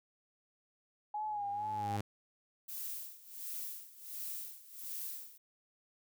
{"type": "tone with vibrato", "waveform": "sine", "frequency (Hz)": 831, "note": "G#5", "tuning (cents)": 1, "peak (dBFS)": -35, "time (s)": [1.14, 1.97], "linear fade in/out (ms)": 5, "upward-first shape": "sine", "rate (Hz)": 2.2, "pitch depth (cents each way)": 56}
{"type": "tone with exponential growth", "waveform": "sawtooth", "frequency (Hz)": 103.83, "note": "G#2", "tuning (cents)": 0, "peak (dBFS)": -30, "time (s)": [1.22, 2.01], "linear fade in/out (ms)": 5, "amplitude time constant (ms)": 170}
{"type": "noise with tremolo", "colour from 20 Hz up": "violet", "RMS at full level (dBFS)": -41, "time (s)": [2.68, 5.38], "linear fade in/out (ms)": 10, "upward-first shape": "sine", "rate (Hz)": 1.4, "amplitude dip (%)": 85}
{"effects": []}